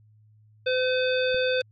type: harmonic tone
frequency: 510 Hz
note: C5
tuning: 44 cents flat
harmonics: 1 / 3 / 5 / 7 / 9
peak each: -23 / -30 / -32 / -32 / -39 dBFS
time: 0.66-1.62 s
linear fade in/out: 10 ms
type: click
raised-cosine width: 5 ms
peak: -29 dBFS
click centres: 1.345 s
effects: added 107 Hz sine -54 dBFS peak until 1.71 s + AAC 48 kbps